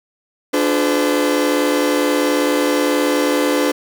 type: chord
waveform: 40% pulse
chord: D diminished seventh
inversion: none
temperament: just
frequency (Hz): 293.7 / 352.4 / 422.9 / 507.5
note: D4 / F4 / Ab4 / Cb5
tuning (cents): 0 / +16 / +31 / +47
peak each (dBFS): -17 / -23 / -22 / -18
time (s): 0.53-3.72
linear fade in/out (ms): 10
effects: none